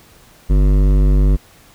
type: tone with hard clipping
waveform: triangle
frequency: 49 Hz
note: G1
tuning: in tune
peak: -11 dBFS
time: 0.49-1.37 s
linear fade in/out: 20 ms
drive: 18 dB
effects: pink hiss -47 dBFS RMS until 1.74 s